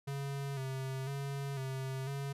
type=tone with vibrato; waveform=square; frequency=135.9 Hz; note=C#3; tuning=34 cents flat; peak=-37 dBFS; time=0.07-2.33 s; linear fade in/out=10 ms; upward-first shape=square; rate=1 Hz; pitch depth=41 cents each way; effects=resampled to 32000 Hz